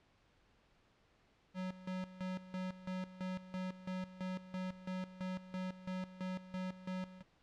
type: tone with tremolo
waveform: square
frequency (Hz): 185.2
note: F#3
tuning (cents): +2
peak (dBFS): -39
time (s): 1.54-7.23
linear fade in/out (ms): 50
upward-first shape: square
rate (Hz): 3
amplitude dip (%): 80
effects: pink hiss -71 dBFS RMS until 7.42 s + low-pass 4000 Hz 12 dB/octave